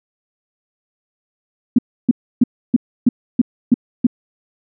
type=tone bursts; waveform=sine; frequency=242.8 Hz; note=B3; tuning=29 cents flat; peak=-6 dBFS; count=8; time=1.76-4.068 s; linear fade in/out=5 ms; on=26 ms; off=300 ms; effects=none